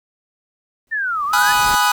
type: noise with exponential growth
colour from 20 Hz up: pink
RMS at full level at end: -26 dBFS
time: 0.87-1.75 s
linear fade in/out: 1 ms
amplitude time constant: 190 ms
type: linear two-way sweep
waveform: sine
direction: down then up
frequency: 1820 to 1109 to 1784 Hz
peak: -18 dBFS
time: 0.91-1.53 s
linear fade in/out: 20 ms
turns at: 1.25 s
type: chord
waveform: 45% pulse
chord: G# minor seventh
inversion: none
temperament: equal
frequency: 830.6 / 987.8 / 1244.5 / 1480 Hz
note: G#5 / B5 / D#6 / F#6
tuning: 0 / 0 / 0 / 0 cents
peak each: -19 dBFS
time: 1.33-1.92 s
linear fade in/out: 5 ms
effects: none